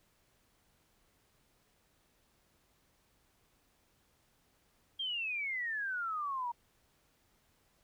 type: exponential sweep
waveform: sine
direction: down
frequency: 3238 to 932.3 Hz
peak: -34 dBFS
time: 4.99-6.52 s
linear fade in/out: 10 ms
effects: pink hiss -72 dBFS RMS until 7.83 s